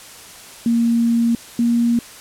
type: tone pair in turn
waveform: sine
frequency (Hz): 233.1 / 235.7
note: A#3 / A#3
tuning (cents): 0 / +19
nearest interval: unison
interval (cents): 19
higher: second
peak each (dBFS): -13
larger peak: neither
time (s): 0.66-1.35 / 1.59-1.99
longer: first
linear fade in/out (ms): 2
effects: white hiss -39 dBFS RMS until 2.2 s + low-pass 11000 Hz 12 dB/octave